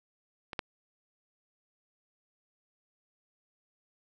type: clicks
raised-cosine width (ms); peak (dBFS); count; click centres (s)
0.3; -22 / -15; 2; 0.532 / 0.592
effects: none